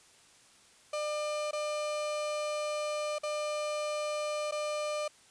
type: tone with dropouts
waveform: 35% pulse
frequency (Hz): 600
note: D5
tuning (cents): +37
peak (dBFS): -30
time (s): 0.93-5.08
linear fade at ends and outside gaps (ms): 5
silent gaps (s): 1.511-1.53 / 3.185-3.233 / 4.512-4.521
effects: white hiss -60 dBFS RMS until 5.3 s + resampled to 22050 Hz